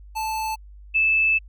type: tone pair in turn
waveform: square / sine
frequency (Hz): 876 / 2625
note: A5 / E7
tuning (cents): -8 / -8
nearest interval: octave + perfect fifth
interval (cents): 1900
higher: second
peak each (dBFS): -25 / -16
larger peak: second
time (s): 0.15-0.56 / 0.94-1.39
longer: second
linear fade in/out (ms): 20
effects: added 50 Hz sine -41 dBFS peak until 1.48 s